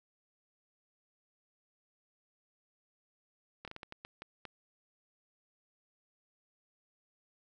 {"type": "slowing click train", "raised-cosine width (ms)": 0.3, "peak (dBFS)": -28, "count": 9, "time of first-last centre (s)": [3.65, 4.453], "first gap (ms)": 27, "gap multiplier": 1.36, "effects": []}